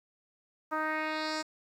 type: tone with low-pass filter sweep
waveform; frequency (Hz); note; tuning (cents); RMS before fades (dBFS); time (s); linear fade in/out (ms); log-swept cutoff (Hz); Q
10% pulse; 311.1; D#4; 0; -33; 0.71-1.43; 20; 1200 to 6700; 2.3
effects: 10-bit